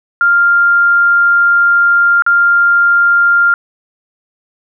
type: tone with dropouts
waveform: sine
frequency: 1397 Hz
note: F6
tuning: in tune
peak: -6 dBFS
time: 0.21-3.54 s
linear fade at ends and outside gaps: 1 ms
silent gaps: 2.222-2.264 s
effects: none